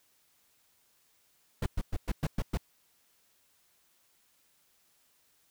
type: noise bursts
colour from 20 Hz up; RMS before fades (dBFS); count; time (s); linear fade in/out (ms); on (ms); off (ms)
brown; -29; 7; 1.62-2.574; 5; 42; 110
effects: white hiss -69 dBFS RMS until 5.5 s